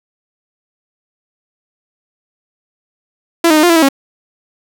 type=tone with pitch steps; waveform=sawtooth; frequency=336.2 / 310.1 / 305.9 / 350.8 / 334.1 / 322.8 / 273.9 Hz; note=E4 / D#4 / D#4 / F4 / E4 / E4 / C#4; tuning=+34 / -6 / -29 / +8 / +23 / -36 / -21 cents; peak=-3 dBFS; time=3.44-3.888 s; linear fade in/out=5 ms; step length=64 ms; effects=none